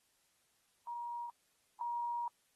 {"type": "tone pair in turn", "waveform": "sine", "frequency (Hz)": [950, 950], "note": ["A#5", "A#5"], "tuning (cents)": [33, 33], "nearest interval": "unison", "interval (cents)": 0, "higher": "neither", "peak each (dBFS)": [-39, -35], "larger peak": "second", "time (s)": [[0.87, 1.3], [1.81, 2.28]], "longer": "second", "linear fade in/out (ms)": 2, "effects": ["white hiss -75 dBFS RMS until 2.55 s", "AAC 32 kbps"]}